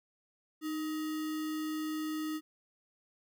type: tone with sample-and-hold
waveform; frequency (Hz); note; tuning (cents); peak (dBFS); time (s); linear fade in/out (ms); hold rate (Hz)
sine; 310; D#4; -6; -33; 0.61-2.41; 50; 1575
effects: none